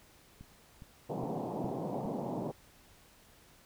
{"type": "click train", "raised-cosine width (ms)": 5, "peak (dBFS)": -36, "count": 5, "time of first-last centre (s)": [0.41, 2.056], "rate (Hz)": 2.43}
{"type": "band-pass noise", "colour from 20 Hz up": "pink", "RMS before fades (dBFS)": -37, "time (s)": [1.09, 2.52], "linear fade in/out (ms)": 10, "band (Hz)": [130, 910], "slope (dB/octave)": 48}
{"effects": ["pink hiss -61 dBFS RMS until 3.65 s"]}